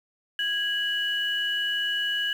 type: tone pair together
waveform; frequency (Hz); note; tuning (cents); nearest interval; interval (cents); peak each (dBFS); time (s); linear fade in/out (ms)
sine; 1651.1 / 2942; G#6 / F#7; -11 / -11; minor seventh; 1000; -27 / -26; 0.39-2.33; 2
effects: tanh soft clip ceiling -16 dBFS + 8-bit